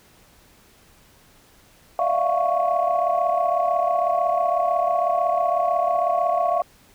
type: tone cluster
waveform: sine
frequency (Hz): 591 / 666 / 702 / 728 / 1109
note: D5 / E5 / F5 / F#5 / C#6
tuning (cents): +11 / +18 / +9 / -28 / 0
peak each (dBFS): -28 / -23 / -21 / -29 / -25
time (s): 1.99-6.62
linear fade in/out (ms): 2
effects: tanh soft clip ceiling -9 dBFS + pink hiss -54 dBFS RMS until 6.94 s